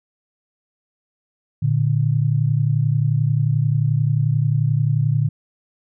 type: tone pair together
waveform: sine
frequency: 115.48 / 146.83 Hz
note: A#2 / D3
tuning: -16 / 0 cents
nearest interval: major third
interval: 416 cents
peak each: -18 dBFS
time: 1.62-5.29 s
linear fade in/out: 10 ms
effects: none